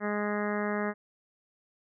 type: harmonic tone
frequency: 207.7 Hz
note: G#3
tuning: in tune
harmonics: 1 / 2 / 3 / 4 / 5 / 6 / 7 / 8 / 9 / 10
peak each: -32 / -34 / -36 / -40 / -42 / -39 / -43 / -40 / -41 / -46 dBFS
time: 0-0.94 s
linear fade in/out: 50 ms
effects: none